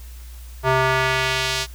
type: tone with band-pass filter sweep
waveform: square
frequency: 130.81 Hz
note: C3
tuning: in tune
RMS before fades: -20 dBFS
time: 0.63-1.67 s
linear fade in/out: 50 ms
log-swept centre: 950 to 4900 Hz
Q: 0.97
effects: added 60 Hz sine -35 dBFS peak until 1.74 s + white hiss -48 dBFS RMS until 1.74 s